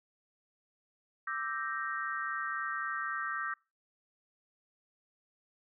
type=chord; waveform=sine; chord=E half-diminished seventh; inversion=third; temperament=equal; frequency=1174.7 / 1318.5 / 1568 / 1864.7 Hz; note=D6 / E6 / G6 / Bb6; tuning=0 / 0 / 0 / 0 cents; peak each=-39 / -39 / -38 / -40 dBFS; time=1.27-3.54 s; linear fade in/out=5 ms; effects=noise-tail reverb RT60 0.3 s tail -26 dB re dry